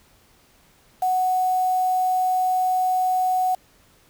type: tone with quantisation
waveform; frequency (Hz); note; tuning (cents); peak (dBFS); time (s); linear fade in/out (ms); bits
sine; 740; F#5; 0; -18; 1.02-3.55; 5; 6
effects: pink hiss -57 dBFS RMS until 4.09 s